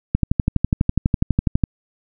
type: click train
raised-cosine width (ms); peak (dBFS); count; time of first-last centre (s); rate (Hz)
5; -3; 19; 0.15-1.638; 12.1
effects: none